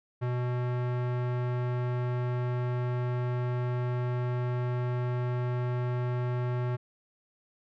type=tone with low-pass filter; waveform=square; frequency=123.47 Hz; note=B2; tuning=in tune; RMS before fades=-30 dBFS; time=0.21-6.77 s; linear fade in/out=20 ms; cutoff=1700 Hz; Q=0.78; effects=none